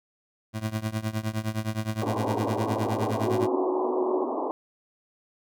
25% pulse tone with tremolo, 109.1 Hz, A2, 14 cents flat, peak -20 dBFS, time 0.53-3.48 s, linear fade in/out 50 ms, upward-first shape triangle, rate 9.7 Hz, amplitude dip 95%
pink band-pass noise, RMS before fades -29 dBFS, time 2.02-4.51 s, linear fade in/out 0 ms, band 250 to 1100 Hz, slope 96 dB/octave
sine tone, 370 Hz, F#4, in tune, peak -25 dBFS, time 3.26-4.24 s, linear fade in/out 10 ms
effects none

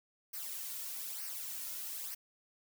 blue noise with flanger, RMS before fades -42 dBFS, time 0.33-2.15 s, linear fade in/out 10 ms, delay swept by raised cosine 0.27 to 2.57 ms, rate 1.1 Hz, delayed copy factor -0.7, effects none

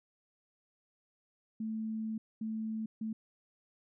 sine tone bursts at uneven times, 220 Hz, A3, in tune, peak -34 dBFS, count 3, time 1.6-2.18 / 2.41-2.86 / 3.01-3.13 s, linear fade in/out 5 ms, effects none

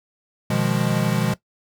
square chord, F half-diminished seventh, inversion second, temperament equal with one note detuned, 123.47 / 155.56 / 174.61 / 206.5 Hz, Cb3 / Eb3 / F3 / Ab3, 0 / 0 / 0 / -10 cents, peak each -25 dBFS, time 0.5-1.34 s, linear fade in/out 5 ms, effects noise-tail reverb RT60 0.1 s tail -17 dB re dry

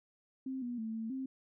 sine tone with pitch steps, 263.3 / 242.4 / 222.1 / 223.8 / 264.1 Hz, C4 / B3 / A3 / A3 / C4, +11 / -32 / +16 / +30 / +16 cents, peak -36 dBFS, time 0.46-1.26 s, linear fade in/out 5 ms, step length 160 ms, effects none

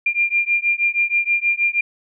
sine beating tone pair, 2392 / 2398.3 Hz, D7 / D7, +31 / +36 cents, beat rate 6.3 Hz, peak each -19 dBFS, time 0.06-1.81 s, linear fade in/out 5 ms, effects none

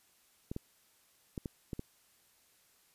clicks, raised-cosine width 3 ms, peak -25 dBFS, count 6, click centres 0.515 / 0.564 / 1.378 / 1.458 / 1.732 / 1.794 s, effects white hiss -68 dBFS RMS until 2.94 s + resampled to 32000 Hz

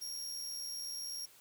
sawtooth tone with amplitude modulation, 5588 Hz, F8, in tune, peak -35 dBFS, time 0.01-1.26 s, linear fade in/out 10 ms, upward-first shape sine, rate 80.2 Hz, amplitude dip 45%, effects white hiss -61 dBFS RMS until 1.4 s

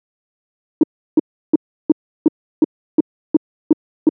sine tone bursts, 311.1 Hz, D#4, in tune, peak -4 dBFS, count 10, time 0.81-4.09 s, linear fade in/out 2 ms, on 22 ms, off 340 ms, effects tanh soft clip ceiling -1 dBFS + high-pass 200 Hz 12 dB/octave

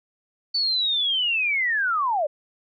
sine linear sweep, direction down, 4538 to 554.4 Hz, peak -20 dBFS, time 0.54-2.27 s, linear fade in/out 10 ms, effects none

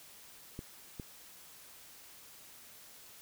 clicks, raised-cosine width 3 ms, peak -28 dBFS, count 2, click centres 0.591 / 0.998 s, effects white hiss -55 dBFS RMS until 3.21 s

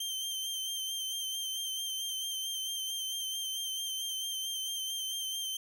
sawtooth tone with vibrato, 3136 Hz, G7, in tune, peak -31 dBFS, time 0-5.57 s, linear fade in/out 5 ms, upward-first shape sine, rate 4.5 Hz, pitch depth 29 cents each way, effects none

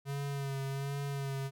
square tone with vibrato, 138.59 Hz, C#3, in tune, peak -35 dBFS, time 0.05-1.51 s, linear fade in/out 50 ms, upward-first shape sine, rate 1.3 Hz, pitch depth 32 cents each way, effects none

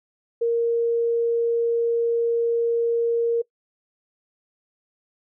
sine tone, 466.2 Hz, A#4, in tune, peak -18 dBFS, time 0.41-3.42 s, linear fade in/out 10 ms, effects noise-tail reverb RT60 0.1 s tail -22 dB re dry

